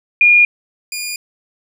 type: tone pair in turn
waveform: sine / 15% pulse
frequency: 2427 / 2427 Hz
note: D#7 / D#7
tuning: -44 / -44 cents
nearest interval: unison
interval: 0 cents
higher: neither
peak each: -6 / -15 dBFS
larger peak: first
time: 0.21-0.45 / 0.92-1.16 s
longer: neither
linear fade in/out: 2 ms
effects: none